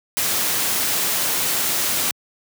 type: noise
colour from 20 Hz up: white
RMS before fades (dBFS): -21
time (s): 0.17-2.11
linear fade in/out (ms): 0
effects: high-pass 100 Hz 12 dB/octave